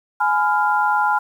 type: chord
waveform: sine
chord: F diminished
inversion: first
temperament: just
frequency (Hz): 838.1 / 1005.8 / 1396.9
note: Ab5 / Cb6 / F6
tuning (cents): +16 / +31 / 0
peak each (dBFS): -18 / -21 / -20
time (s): 0.2-1.19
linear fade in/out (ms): 10
effects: 8-bit